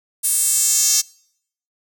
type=tone with high-pass filter sweep; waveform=square; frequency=243.3 Hz; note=B3; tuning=26 cents flat; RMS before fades=-17 dBFS; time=0.23-1.02 s; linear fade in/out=20 ms; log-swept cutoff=9600 to 6000 Hz; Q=3.2; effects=noise-tail reverb RT60 0.7 s tail -26 dB re dry